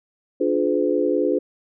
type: chord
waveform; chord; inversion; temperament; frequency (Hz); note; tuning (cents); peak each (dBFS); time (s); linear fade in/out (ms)
sine; D diminished seventh; none; just; 293.7 / 352.4 / 422.9 / 507.5; D4 / F4 / Ab4 / Cb5; 0 / +16 / +31 / +47; -23; 0.4-1.39; 10
effects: none